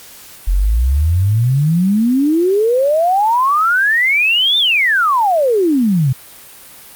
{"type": "exponential two-way sweep", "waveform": "sine", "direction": "up then down", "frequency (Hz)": [42, 3632, 122.4], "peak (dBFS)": -10, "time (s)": [0.47, 6.13], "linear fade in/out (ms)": 10, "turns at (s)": 4.58, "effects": ["white hiss -38 dBFS RMS until 6.95 s", "Opus 48 kbps"]}